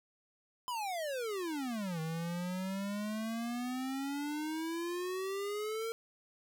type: exponential two-way sweep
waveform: square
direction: down then up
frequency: 1026 to 158.2 to 458.7 Hz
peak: -36 dBFS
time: 0.68-5.92 s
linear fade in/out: 0 ms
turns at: 2 s
effects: none